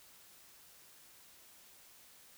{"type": "silence", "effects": ["white hiss -60 dBFS RMS until 2.37 s"]}